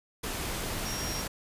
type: tone in noise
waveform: sine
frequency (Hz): 5600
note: F8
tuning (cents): +4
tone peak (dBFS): -37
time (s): 0.85-1.22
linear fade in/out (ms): 10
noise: pink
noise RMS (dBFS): -34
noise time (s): 0.23-1.28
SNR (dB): -6
effects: resampled to 32000 Hz